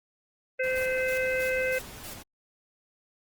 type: harmonic tone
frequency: 516 Hz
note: C5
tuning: 24 cents flat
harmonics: 1 / 3 / 4 / 5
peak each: -27 / -32 / -33 / -34 dBFS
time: 0.59-1.79 s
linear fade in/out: 10 ms
type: noise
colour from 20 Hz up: pink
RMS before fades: -44 dBFS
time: 0.63-2.23 s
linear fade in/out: 10 ms
type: noise bursts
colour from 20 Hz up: white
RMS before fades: -42 dBFS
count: 5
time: 0.76-2.14 s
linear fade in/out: 5 ms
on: 100 ms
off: 220 ms
effects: Opus 24 kbps